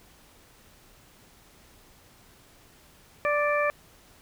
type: harmonic tone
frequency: 587.3 Hz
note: D5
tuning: in tune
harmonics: 1 / 2 / 3 / 4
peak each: -25 / -28 / -30 / -31 dBFS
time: 3.25-3.7 s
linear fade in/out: 0 ms
effects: pink hiss -56 dBFS RMS until 4.21 s